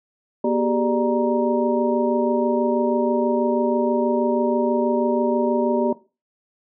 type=tone cluster; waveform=sine; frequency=240 / 385.9 / 412.1 / 593 / 938 Hz; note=B3 / G4 / G#4 / D5 / A#5; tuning=-49 / -27 / -13 / +17 / +11 cents; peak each=-22 / -22 / -30 / -23 / -27 dBFS; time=0.44-5.93 s; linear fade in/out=5 ms; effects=noise-tail reverb RT60 0.3 s tail -17 dB re dry